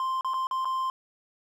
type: tone with dropouts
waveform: triangle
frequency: 1046.5 Hz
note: C6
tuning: in tune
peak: -24 dBFS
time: 0-0.9 s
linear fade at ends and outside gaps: 1 ms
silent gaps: 0.21-0.246 / 0.336-0.341 / 0.47-0.511 / 0.647-0.654 s
effects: none